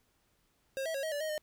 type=tone with pitch steps; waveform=square; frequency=537 / 648 / 548 / 634 / 580 / 626 / 610 Hz; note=C5 / E5 / C#5 / D#5 / D5 / D#5 / D#5; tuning=+45 / -30 / -20 / +32 / -22 / +10 / -34 cents; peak=-34 dBFS; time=0.77-1.379 s; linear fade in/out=0 ms; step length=87 ms; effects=pink hiss -73 dBFS RMS until 1.42 s